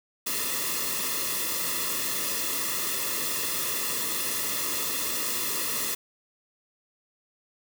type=noise with comb filter; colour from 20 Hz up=white; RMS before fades=-29 dBFS; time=0.26-5.95 s; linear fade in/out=10 ms; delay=1.3 ms; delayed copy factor=-0.95; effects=none